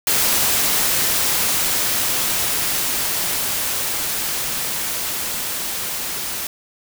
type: noise with level ramp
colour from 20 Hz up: white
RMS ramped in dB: -17 to -26 dBFS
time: 0.07-6.47 s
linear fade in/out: 2 ms
effects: none